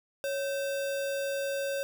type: tone with sample-and-hold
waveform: sine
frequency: 554.4 Hz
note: C#5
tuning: in tune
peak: -29 dBFS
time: 0.24-1.83 s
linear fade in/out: 0 ms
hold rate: 2100 Hz
effects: none